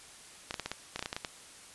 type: clicks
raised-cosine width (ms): 0.2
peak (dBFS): -17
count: 12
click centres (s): 0.509 / 0.542 / 0.597 / 0.66 / 0.716 / 0.96 / 0.993 / 1.026 / 1.059 / 1.129 / 1.165 / 1.248
effects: white hiss -52 dBFS RMS until 1.74 s + resampled to 24000 Hz